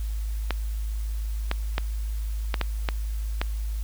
clicks, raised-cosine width 0.3 ms, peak -9 dBFS, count 7, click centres 0.507 / 1.514 / 1.781 / 2.542 / 2.613 / 2.888 / 3.415 s, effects added 53 Hz sine -26 dBFS peak until 3.83 s + white hiss -49 dBFS RMS until 3.83 s

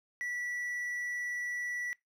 triangle tone, 1953 Hz, B6, 20 cents flat, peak -32 dBFS, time 0.21-1.93 s, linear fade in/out 0 ms, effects noise-tail reverb RT60 0.2 s tail -23 dB re dry

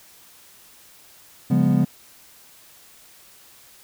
triangle chord, C# dominant seventh, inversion none, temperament equal with one note detuned, 138.59 / 174.61 / 203.4 / 246.9 Hz, C#3 / E#3 / G#3 / B3, 0 / 0 / -36 / 0 cents, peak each -19 dBFS, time 1.5-1.85 s, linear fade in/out 10 ms, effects white hiss -50 dBFS RMS until 3.83 s

